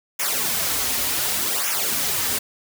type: noise with flanger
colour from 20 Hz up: white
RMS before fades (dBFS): -23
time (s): 0.19-2.39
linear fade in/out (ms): 10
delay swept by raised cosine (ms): 0.23 to 6.13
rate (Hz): 0.67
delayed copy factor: -0.75
effects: none